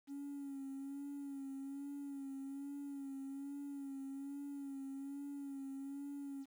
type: tone with vibrato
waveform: triangle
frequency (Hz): 277.2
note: C#4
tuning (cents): 0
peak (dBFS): -40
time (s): 0.07-6.46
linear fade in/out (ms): 50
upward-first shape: sine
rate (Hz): 1.2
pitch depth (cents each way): 40
effects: tanh soft clip ceiling -39 dBFS + 11-bit